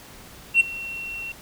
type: tone with ADSR envelope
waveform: sine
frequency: 2724 Hz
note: F7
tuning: 44 cents flat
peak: -8 dBFS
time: 0.54-1.32 s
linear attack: 63 ms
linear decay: 11 ms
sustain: -22 dB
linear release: 4 ms
effects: tanh soft clip ceiling -10 dBFS + pink hiss -45 dBFS RMS until 1.41 s